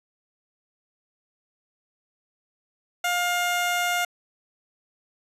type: tone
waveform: 15% pulse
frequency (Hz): 708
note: F5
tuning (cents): +23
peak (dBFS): -16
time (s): 3.04-4.05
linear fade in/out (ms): 5
effects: resampled to 32000 Hz